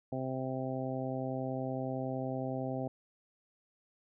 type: harmonic tone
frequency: 130.81 Hz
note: C3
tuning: in tune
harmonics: 1 / 2 / 3 / 4 / 5 / 6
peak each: -39 / -38 / -44 / -41 / -41 / -44 dBFS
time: 0.12-2.88 s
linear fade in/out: 5 ms
effects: none